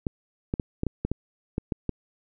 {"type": "clicks", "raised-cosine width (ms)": 3, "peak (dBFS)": -13, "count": 10, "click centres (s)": [0.068, 0.539, 0.598, 0.834, 0.867, 1.05, 1.116, 1.581, 1.722, 1.893], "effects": []}